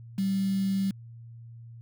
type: tone with quantisation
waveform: sine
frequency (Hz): 194.1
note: G3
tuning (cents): -17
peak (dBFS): -24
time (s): 0.18-0.91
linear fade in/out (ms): 5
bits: 7
effects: added 116 Hz sine -43 dBFS peak until 1.81 s